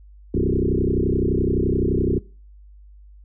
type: tone with frequency modulation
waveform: sine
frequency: 218.4 Hz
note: A3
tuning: 13 cents flat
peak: -17 dBFS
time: 0.34-2.19 s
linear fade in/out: 5 ms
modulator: 31.7 Hz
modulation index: 6
effects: noise-tail reverb RT60 0.4 s tail -23 dB re dry + added 50 Hz sine -43 dBFS peak until 3.24 s